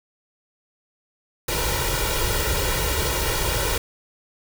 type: noise with comb filter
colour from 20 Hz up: pink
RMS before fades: -23 dBFS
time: 1.48-3.78 s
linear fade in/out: 5 ms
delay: 2.1 ms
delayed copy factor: +0.8
effects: none